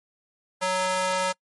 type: tone with high-pass filter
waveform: square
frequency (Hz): 185.6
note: F#3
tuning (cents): +6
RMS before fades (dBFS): -25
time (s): 0.61-1.33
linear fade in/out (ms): 20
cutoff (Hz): 710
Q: 1.3
effects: noise-tail reverb RT60 0.1 s tail -26 dB re dry + MP3 48 kbps